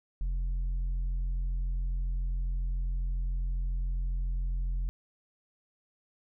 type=tone with tanh clipping; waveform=sine; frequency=43.65 Hz; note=F1; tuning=in tune; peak=-29 dBFS; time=0.21-4.89 s; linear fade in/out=0 ms; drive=4 dB; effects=none